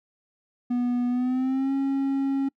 triangle tone with pitch glide, 244.5 to 272.9 Hz, B3 to C#4, -17 to -27 cents, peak -20 dBFS, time 0.7-2.49 s, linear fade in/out 10 ms, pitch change +190 cents, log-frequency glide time 1.08-1.73 s, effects noise-tail reverb RT60 0.1 s tail -26 dB re dry

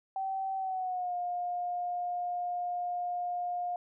sine tone with pitch glide, 770 to 710.2 Hz, G5 to F5, -31 to +29 cents, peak -31 dBFS, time 0.16-3.76 s, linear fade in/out 2 ms, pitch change -140 cents, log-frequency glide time 0.57-1.15 s, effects none

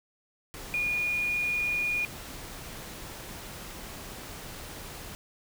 sine tone in noise, 2440 Hz, D#7, 34 cents flat, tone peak -26 dBFS, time 0.74-2.05 s, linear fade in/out 0 ms, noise pink, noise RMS -42 dBFS, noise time 0.54-5.15 s, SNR +13 dB, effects none

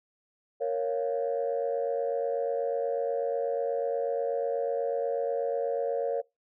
sine chord, Bb minor, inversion none, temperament equal, 466.2 / 554.4 / 698.5 Hz, Bb4 / Db5 / F5, 0 / 0 / 0 cents, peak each -29 / -29 / -35 dBFS, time 0.6-6.22 s, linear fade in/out 20 ms, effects noise-tail reverb RT60 0.2 s tail -23 dB re dry + tanh soft clip ceiling -19 dBFS

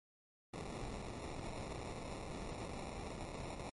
pink noise with sample-and-hold, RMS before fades -45 dBFS, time 0.53-3.7 s, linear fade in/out 10 ms, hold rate 1575 Hz, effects MP3 48 kbps

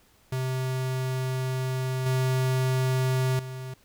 square tone with level steps, 129.8 Hz, C3, 13 cents flat, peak -27 / -23 / -35 dBFS, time 0.32-3.74 s, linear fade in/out 5 ms, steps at 2.06 / 3.39 s, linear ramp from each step 2 ms, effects pink hiss -61 dBFS RMS until 3.84 s

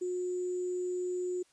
sine tone with sample-and-hold, 361.6 Hz, F#4, 40 cents flat, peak -31 dBFS, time 0.01-1.43 s, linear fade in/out 10 ms, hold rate 7350 Hz, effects white hiss -67 dBFS RMS until 1.52 s + resampled to 22050 Hz

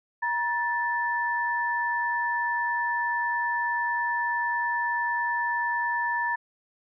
sine tone pair together, 949.2 / 1760 Hz, A#5 / A6, +31 / 0 cents, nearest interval major seventh, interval 1069 cents, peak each -27 dBFS, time 0.22-6.36 s, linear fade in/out 10 ms, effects none

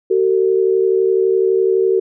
sine tone pair together, 380 / 451.9 Hz, F#4 / A4, +46 / +46 cents, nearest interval minor third, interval 300 cents, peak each -13 / -16 dBFS, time 0.1-2 s, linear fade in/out 10 ms, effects none

